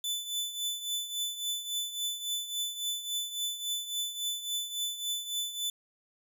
sawtooth tone with tremolo, 3500 Hz, A7, 10 cents flat, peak -26 dBFS, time 0.04-5.7 s, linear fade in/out 2 ms, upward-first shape triangle, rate 3.6 Hz, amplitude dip 75%, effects none

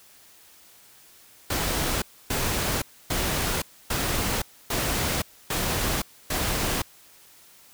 pink noise bursts, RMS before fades -26 dBFS, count 7, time 1.5-6.82 s, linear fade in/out 5 ms, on 520 ms, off 280 ms, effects white hiss -53 dBFS RMS until 7.73 s

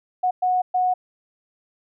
sine tone bursts at uneven times, 733 Hz, F#5, 16 cents flat, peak -17 dBFS, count 3, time 0.23-0.31 / 0.42-0.62 / 0.74-0.94 s, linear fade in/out 10 ms, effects none

